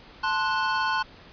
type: chord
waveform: square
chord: F# diminished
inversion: first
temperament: equal with one note detuned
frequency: 880 / 1046.5 / 1472.3 Hz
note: A5 / C6 / F#6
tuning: 0 / 0 / -9 cents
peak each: -29 / -28 / -28 dBFS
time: 0.23-1.03 s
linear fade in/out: 10 ms
effects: pink hiss -49 dBFS RMS until 1.32 s + resampled to 11025 Hz